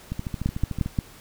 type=two click trains; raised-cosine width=5 ms; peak=-10 / -16 dBFS; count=4 / 11; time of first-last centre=0.46-0.988 / 0.12-0.861 s; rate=5.68 / 13.5 Hz; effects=pink hiss -48 dBFS RMS until 1.2 s